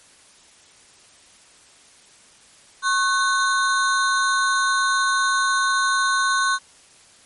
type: ring-modulated tone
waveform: square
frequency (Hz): 1297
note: E6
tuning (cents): -28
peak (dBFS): -15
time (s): 2.82-6.59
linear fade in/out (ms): 50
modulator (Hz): 207
effects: white hiss -51 dBFS RMS until 7.25 s + MP3 48 kbps